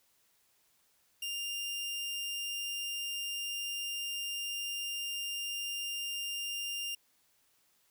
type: tone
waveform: sawtooth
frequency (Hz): 2799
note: F7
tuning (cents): +3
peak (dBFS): -32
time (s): 1.22-6.95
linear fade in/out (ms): 5
effects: white hiss -71 dBFS RMS until 7.9 s